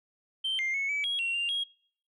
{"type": "tone with pitch steps", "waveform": "sine", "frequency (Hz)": [3122, 2105, 2200, 2292, 3302, 2737, 2788, 3283], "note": ["G7", "C7", "C#7", "D7", "G#7", "F7", "F7", "G#7"], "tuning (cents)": [-8, 10, -14, -43, -11, -36, -4, -21], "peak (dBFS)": -26, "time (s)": [0.44, 1.64], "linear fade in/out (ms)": 10, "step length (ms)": 150, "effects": ["noise-tail reverb RT60 0.6 s tail -26 dB re dry", "tanh soft clip ceiling -25 dBFS"]}